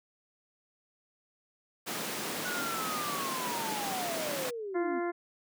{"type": "high-pass noise", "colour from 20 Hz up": "pink", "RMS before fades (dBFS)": -36, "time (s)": [1.86, 4.51], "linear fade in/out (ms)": 20, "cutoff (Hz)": 180, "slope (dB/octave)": 24}
{"type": "linear sweep", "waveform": "sine", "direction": "down", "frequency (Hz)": [1482, 246.9], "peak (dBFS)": -35, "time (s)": [2.44, 5], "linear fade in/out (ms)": 20}
{"type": "harmonic tone", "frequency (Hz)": 347.3, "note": "F4", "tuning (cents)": -10, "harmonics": [1, 2, 3, 4, 5, 6], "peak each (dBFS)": [-31, -37, -41, -43, -45, -47], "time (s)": [4.74, 5.12], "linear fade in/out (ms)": 20}
{"effects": []}